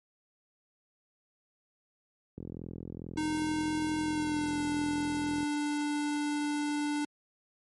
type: click train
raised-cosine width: 3 ms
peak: -27 dBFS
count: 130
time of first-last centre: 2.38-5.43 s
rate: 42.3 Hz
type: tone with pitch glide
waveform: square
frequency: 308.3 to 294.5 Hz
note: D#4 to D4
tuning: -16 to +5 cents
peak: -30 dBFS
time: 3.17-7.05 s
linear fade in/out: 5 ms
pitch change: -79 cents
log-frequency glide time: 4.03-4.61 s
effects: high-pass 80 Hz 12 dB/octave + MP3 48 kbps